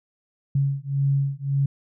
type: beating tone pair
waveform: sine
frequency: 137.9 / 139.7 Hz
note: C#3 / C#3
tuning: -9 / +14 cents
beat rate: 1.8 Hz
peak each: -23 dBFS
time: 0.55-1.66 s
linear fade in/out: 5 ms
effects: none